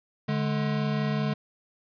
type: tone pair together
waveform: square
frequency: 146.83 / 211.8 Hz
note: D3 / G#3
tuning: 0 / +34 cents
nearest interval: tritone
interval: 634 cents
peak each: -28 / -29 dBFS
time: 0.28-1.34 s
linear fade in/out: 10 ms
effects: resampled to 11025 Hz + 10-bit